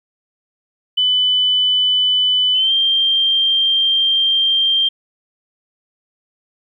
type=tone with pitch glide; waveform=sine; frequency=3000 to 3173 Hz; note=F#7 to G7; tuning=+23 to +20 cents; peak=-12 dBFS; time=0.97-4.89 s; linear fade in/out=10 ms; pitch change=+97 cents; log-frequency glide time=2.54-2.72 s; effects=9-bit